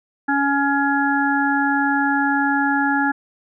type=harmonic tone; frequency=280.1 Hz; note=C#4; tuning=18 cents sharp; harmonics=1 / 3 / 5 / 6; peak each=-20 / -21 / -24 / -22 dBFS; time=0.28-3.12 s; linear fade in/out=10 ms; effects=none